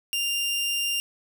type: tone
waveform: sawtooth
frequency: 2794 Hz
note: F7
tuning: in tune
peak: -21 dBFS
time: 0.13-1 s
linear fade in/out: 0 ms
effects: none